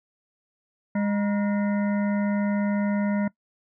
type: harmonic tone with a mistuned harmonic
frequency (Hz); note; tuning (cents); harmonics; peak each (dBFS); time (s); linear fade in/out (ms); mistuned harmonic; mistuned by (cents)
204.4; G#3; -27; 1 / 3 / 5 / 7 / 9 / 10; -22 / -32 / -36 / -39 / -41 / -42; 0.95-3.28; 5; 5; -120
effects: noise-tail reverb RT60 0.1 s tail -21 dB re dry